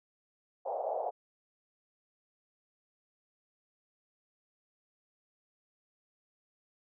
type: band-pass noise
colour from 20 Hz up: white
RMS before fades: -35 dBFS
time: 0.65-1.11 s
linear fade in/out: 20 ms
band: 510 to 780 Hz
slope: 48 dB/octave
effects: none